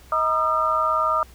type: tone cluster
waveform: sine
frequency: 633 / 948 / 1217 / 1336 Hz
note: D#5 / A#5 / D#6 / E6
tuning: +30 / +29 / -39 / +23 cents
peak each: -26 / -28 / -20 / -26 dBFS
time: 0.12-1.23 s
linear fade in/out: 2 ms
effects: added 63 Hz sine -46 dBFS peak until 1.34 s + pink hiss -51 dBFS RMS until 1.34 s